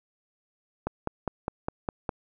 click train, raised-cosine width 1 ms, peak -14 dBFS, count 7, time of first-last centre 0.87-2.092 s, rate 4.91 Hz, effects none

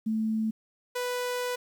sine / sawtooth tone pair in turn, 219.7 / 494.2 Hz, A3 / B4, -2 / +1 cents, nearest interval octave + major second, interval 1403 cents, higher second, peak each -25 dBFS, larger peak neither, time 0.06-0.51 / 0.95-1.56 s, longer second, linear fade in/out 10 ms, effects 10-bit

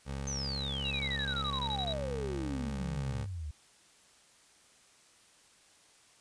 20% pulse tone with pitch glide, 68.4 to 67.81 Hz, C#2 to C#2, -23 to -38 cents, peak -31 dBFS, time 0.05-3.27 s, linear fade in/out 50 ms, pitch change -15 cents, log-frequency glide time 2.52-3.11 s
sine exponential sweep, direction down, 6360 to 70.7 Hz, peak -36 dBFS, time 0.27-3.51 s, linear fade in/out 5 ms
sine tone bursts, 3872 Hz, B7, 35 cents flat, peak -34 dBFS, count 13, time 0.85-1.928 s, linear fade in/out 2 ms, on 58 ms, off 27 ms
effects white hiss -62 dBFS RMS until 6.2 s + resampled to 22050 Hz

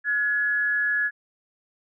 sine tone pair together, 1440.6 / 1693 Hz, F#6 / G#6, -47 / +33 cents, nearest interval minor third, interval 280 cents, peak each -31 / -21 dBFS, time 0.04-1.11 s, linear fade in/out 50 ms, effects none

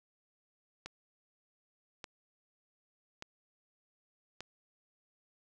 click train, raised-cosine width 0.2 ms, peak -25 dBFS, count 4, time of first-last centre 0.86-4.406 s, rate 0.846 Hz, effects none

